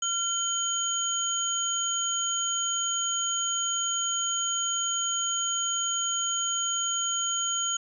sine tone cluster, 1381 / 3091 / 6730 Hz, F6 / G7 / G#8, -20 / -25 / +22 cents, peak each -34 / -30 / -28 dBFS, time 0.02-7.77 s, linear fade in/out 5 ms, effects none

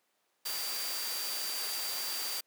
sine tone in noise, 4695 Hz, D8, 1 cent flat, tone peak -38 dBFS, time 0.45-2.41 s, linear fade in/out 10 ms, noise white, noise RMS -37 dBFS, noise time 0.45-2.41 s, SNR -4 dB, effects pink hiss -75 dBFS RMS until 2.46 s + high-pass 400 Hz 12 dB/octave

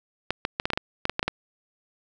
clicks, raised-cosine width 0.3 ms, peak -8 dBFS, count 12, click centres 0.306 / 0.451 / 0.599 / 0.655 / 0.703 / 0.734 / 0.775 / 1.054 / 1.096 / 1.194 / 1.229 / 1.28 s, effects none

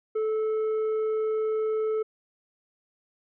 sine tone with tanh clipping, 435.8 Hz, A4, 17 cents flat, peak -25 dBFS, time 0.15-2.03 s, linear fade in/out 10 ms, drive 5 dB, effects none

